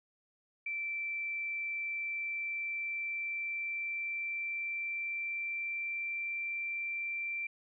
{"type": "tone with pitch glide", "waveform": "sine", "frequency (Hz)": [2336, 2352], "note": ["D7", "D7"], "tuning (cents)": [-10, 2], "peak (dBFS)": -34, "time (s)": [0.66, 7.47], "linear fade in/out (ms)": 5, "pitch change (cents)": 12, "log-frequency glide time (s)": [1.76, 6.4], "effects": []}